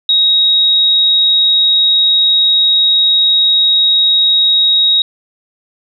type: tone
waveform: sine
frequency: 3787 Hz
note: A#7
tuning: 27 cents sharp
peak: -7 dBFS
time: 0.09-5.02 s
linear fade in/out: 2 ms
effects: none